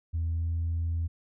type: tone with pitch glide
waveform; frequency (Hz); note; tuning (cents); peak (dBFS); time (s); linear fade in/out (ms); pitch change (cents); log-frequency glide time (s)
sine; 82.41 to 83.22; E2 to E2; 0 to +17; -25; 0.13-1.08; 20; +17; 0.31-0.47
effects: tanh soft clip ceiling -24 dBFS